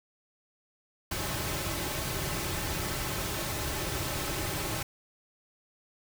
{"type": "noise with comb filter", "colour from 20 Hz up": "pink", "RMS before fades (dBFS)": -33, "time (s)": [1.11, 4.83], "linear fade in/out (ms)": 5, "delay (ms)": 4.2, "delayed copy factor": -0.55, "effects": []}